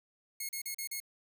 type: tone bursts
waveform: 5% pulse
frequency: 2170 Hz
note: C#7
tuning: 37 cents flat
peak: -26 dBFS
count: 5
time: 0.4-1.002 s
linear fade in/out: 5 ms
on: 90 ms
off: 38 ms
effects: none